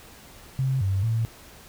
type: tone with pitch steps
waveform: sine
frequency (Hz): 132.7 / 96.6 / 113.3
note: C3 / G2 / A#2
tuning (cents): +25 / -25 / -49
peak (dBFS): -21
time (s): 0.59-1.25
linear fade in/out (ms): 0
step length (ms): 220
effects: pink hiss -48 dBFS RMS until 1.68 s